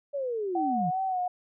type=linear sweep; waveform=sine; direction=down; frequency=580 to 149.1 Hz; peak=-28 dBFS; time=0.13-0.91 s; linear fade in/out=20 ms
type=tone with vibrato; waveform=sine; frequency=744 Hz; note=F#5; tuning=9 cents sharp; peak=-26 dBFS; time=0.55-1.28 s; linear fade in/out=5 ms; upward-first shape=sine; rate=2.6 Hz; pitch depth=54 cents each way
effects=none